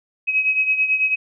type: beating tone pair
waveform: sine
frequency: 2544 / 2553.1 Hz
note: D#7 / D#7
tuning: +38 / +44 cents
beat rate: 9.1 Hz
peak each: -17 / -23 dBFS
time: 0.27-1.16 s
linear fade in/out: 20 ms
effects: none